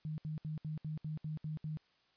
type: tone bursts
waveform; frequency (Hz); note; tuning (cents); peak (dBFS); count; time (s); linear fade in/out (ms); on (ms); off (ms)
sine; 154.6; D#3; -11; -37; 9; 0.05-1.772; 0; 130; 69
effects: white hiss -72 dBFS RMS until 2.16 s + resampled to 11025 Hz